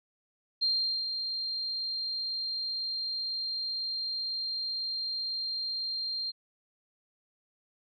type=tone with ADSR envelope; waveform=sine; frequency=4186 Hz; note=C8; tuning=in tune; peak=-24 dBFS; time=0.61-6.32 s; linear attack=19 ms; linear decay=420 ms; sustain=-7 dB; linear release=26 ms; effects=none